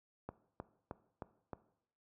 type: click train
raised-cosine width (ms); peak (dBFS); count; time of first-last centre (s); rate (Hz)
1; -28; 5; 0.29-1.532; 3.22
effects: noise-tail reverb RT60 0.7 s tail -17 dB re dry + high-pass 60 Hz 12 dB/octave